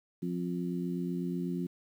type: harmonic tone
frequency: 88.1 Hz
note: F2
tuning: 16 cents sharp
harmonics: 2 / 3 / 4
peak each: -33 / -37 / -39 dBFS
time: 0.22-1.67 s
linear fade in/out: 10 ms
effects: 10-bit